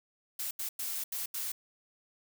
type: noise bursts at uneven times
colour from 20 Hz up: blue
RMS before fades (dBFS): -36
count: 5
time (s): 0.39-0.51 / 0.59-0.69 / 0.79-1.04 / 1.12-1.26 / 1.34-1.52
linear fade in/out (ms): 5
effects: none